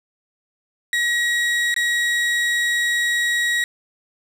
35% pulse tone with dropouts, 1905 Hz, A#6, 37 cents sharp, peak -16 dBFS, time 0.93-3.64 s, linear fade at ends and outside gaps 1 ms, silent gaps 1.742-1.763 s, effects low-pass 10000 Hz 12 dB/octave + 7-bit

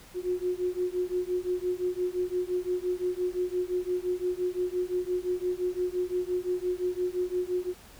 sine beating tone pair, 358.6 / 364.4 Hz, F4 / F#4, +46 / -26 cents, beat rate 5.8 Hz, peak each -30 dBFS, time 0.14-7.74 s, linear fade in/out 50 ms, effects added 45 Hz sine -58 dBFS peak until 7.99 s + pink hiss -52 dBFS RMS until 7.99 s

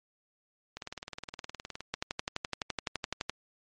two click trains, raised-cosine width 0.2 ms, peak -14 / -22 dBFS, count 17 / 21, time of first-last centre 1.94-3.296 / 0.77-1.806 s, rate 11.8 / 19.3 Hz, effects MP3 48 kbps

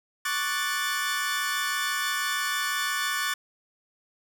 sawtooth chord, D major seventh, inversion third, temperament equal, 1108.7 / 1174.7 / 1480 / 1760 Hz, C#6 / D6 / F#6 / A6, 0 / 0 / 0 / 0 cents, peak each -30 / -30 / -28 / -26 dBFS, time 0.25-3.34 s, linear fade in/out 5 ms, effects none

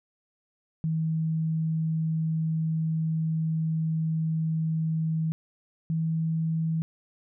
sine tone pair in turn, 160.1 / 161.59 Hz, D#3 / E3, +50 / -34 cents, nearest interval unison, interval 16 cents, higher second, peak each -24 / -24 dBFS, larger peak neither, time 0.84-5.32 / 5.9-6.82 s, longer first, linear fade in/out 0 ms, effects none

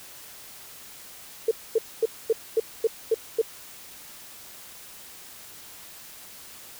sine tone bursts, 449.2 Hz, A4, 36 cents sharp, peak -17 dBFS, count 8, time 1.48-3.416 s, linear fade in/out 5 ms, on 32 ms, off 240 ms, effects white hiss -45 dBFS RMS until 6.79 s

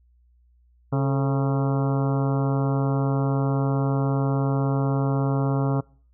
harmonic tone with a mistuned harmonic, 136.5 Hz, C#3, 26 cents flat, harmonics 1 / 2 / 3 / 4 / 5 / 6 / 7 / 8 / 9 / 10, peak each -21 / -27 / -31 / -33 / -35 / -37 / -38 / -39 / -40 / -41 dBFS, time 0.92-5.81 s, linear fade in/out 10 ms, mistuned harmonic 3, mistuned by +68 cents, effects noise-tail reverb RT60 0.5 s tail -25 dB re dry + added 60 Hz sine -56 dBFS peak until 6.13 s

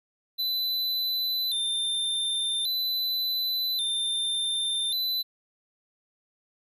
square tone with vibrato, 3792 Hz, A#7, 29 cents sharp, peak -26 dBFS, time 0.38-5.23 s, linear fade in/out 20 ms, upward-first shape square, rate 0.44 Hz, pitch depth 95 cents each way, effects none

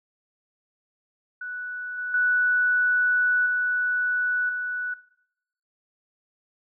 sine tone with level steps, 1480 Hz, F#6, in tune, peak -31 / -28 / -19 / -22 / -27 dBFS, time 1.41-4.94 s, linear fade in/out 5 ms, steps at 1.98 / 2.14 / 3.46 / 4.49 s, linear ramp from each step 2 ms, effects noise-tail reverb RT60 0.8 s tail -19 dB re dry

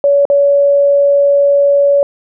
sine tone with dropouts, 566 Hz, C#5, 36 cents sharp, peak -6 dBFS, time 0.04-2.03 s, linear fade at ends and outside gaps 1 ms, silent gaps 0.253-0.3 s, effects none

